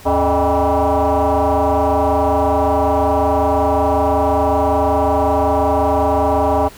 sine tone with frequency modulation, 100.7 Hz, G2, 47 cents sharp, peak -11 dBFS, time 0.05-6.69 s, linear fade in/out 20 ms, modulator 176 Hz, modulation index 5.2, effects tanh soft clip ceiling -7 dBFS + pink hiss -40 dBFS RMS until 6.77 s

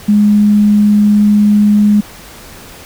sine tone, 208 Hz, G#3, 3 cents sharp, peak -5 dBFS, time 0.08-2.01 s, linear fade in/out 10 ms, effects pink hiss -34 dBFS RMS until 2.85 s

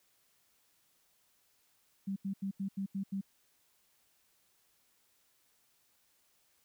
sine tone bursts, 195.1 Hz, G3, 8 cents flat, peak -33 dBFS, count 7, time 2.07-3.212 s, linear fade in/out 10 ms, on 92 ms, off 83 ms, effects white hiss -72 dBFS RMS until 6.64 s

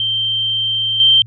sine tone with level steps, 3136 Hz, G7, in tune, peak -15 / -7 dBFS, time 0-1.22 s, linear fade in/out 2 ms, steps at 1 s, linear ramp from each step 2 ms, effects added 114 Hz sine -33 dBFS peak until 1.26 s

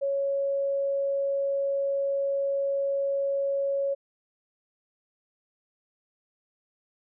sine tone, 554.4 Hz, C#5, in tune, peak -24 dBFS, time 0.01-3.95 s, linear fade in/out 20 ms, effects none

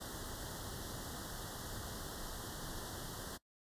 pink band-stop noise, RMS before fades -45 dBFS, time 0-3.38 s, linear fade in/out 20 ms, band 1900 to 3000 Hz, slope 96 dB/octave, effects noise-tail reverb RT60 0.1 s tail -19 dB re dry + resampled to 32000 Hz

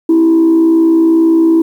sine tone with frequency modulation, 327.8 Hz, E4, 10 cents flat, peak -4 dBFS, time 0.09-1.62 s, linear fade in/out 5 ms, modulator 62.1 Hz, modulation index 0.31, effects tanh soft clip ceiling -3 dBFS + 7-bit

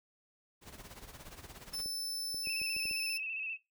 pink noise with tremolo, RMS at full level -48 dBFS, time 0.61-1.85 s, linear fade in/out 50 ms, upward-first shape sine, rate 17 Hz, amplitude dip 70%
sawtooth tone, 5280 Hz, E8, 2 cents sharp, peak -34 dBFS, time 1.73-3.18 s, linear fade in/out 10 ms
clicks, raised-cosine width 2 ms, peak -35 dBFS, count 7, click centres 1.86 / 2.345 / 2.472 / 2.616 / 2.765 / 2.855 / 2.912 s
sine tone with vibrato, 2616 Hz, E7, 14 cents flat, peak -36 dBFS, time 2.43-3.58 s, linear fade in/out 50 ms, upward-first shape square, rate 15 Hz, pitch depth 41 cents each way
effects noise-tail reverb RT60 0.2 s tail -20 dB re dry

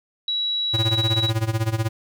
sine tone, 3900 Hz, B7, 23 cents flat, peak -21 dBFS, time 0.28-1.3 s, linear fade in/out 2 ms
square tone with tremolo, 111.3 Hz, A2, 20 cents sharp, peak -18 dBFS, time 0.73-1.89 s, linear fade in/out 20 ms, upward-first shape sine, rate 16 Hz, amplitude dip 85%
effects none

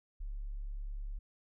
sine tone, 35.29 Hz, C#1, 32 cents sharp, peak -37 dBFS, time 0.2-1.19 s, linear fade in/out 10 ms, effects none

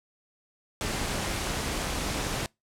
pink noise with amplitude modulation, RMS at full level -28 dBFS, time 0.81-2.46 s, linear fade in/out 0 ms, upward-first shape sine, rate 238 Hz, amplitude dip 55%, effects noise-tail reverb RT60 0.2 s tail -25 dB re dry + low-pass 10000 Hz 12 dB/octave

